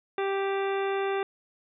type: harmonic tone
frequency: 392 Hz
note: G4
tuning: in tune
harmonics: 1 / 2 / 3 / 4 / 5 / 6 / 7 / 9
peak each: -27 / -33 / -37 / -39 / -41 / -43 / -44 / -46 dBFS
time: 0.18-1.23 s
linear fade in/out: 2 ms
effects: none